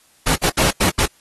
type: noise bursts at uneven times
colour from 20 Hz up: pink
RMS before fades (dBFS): -17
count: 5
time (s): 0.26-0.36 / 0.43-0.5 / 0.57-0.71 / 0.8-0.9 / 0.98-1.06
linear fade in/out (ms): 10
effects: white hiss -55 dBFS RMS until 1.2 s + AAC 32 kbps